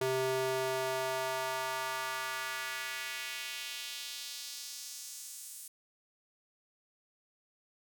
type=tone with high-pass filter sweep; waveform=square; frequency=130.81 Hz; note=C3; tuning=in tune; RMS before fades=-37 dBFS; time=0.01-5.68 s; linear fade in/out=5 ms; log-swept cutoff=330 to 9100 Hz; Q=1.5; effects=none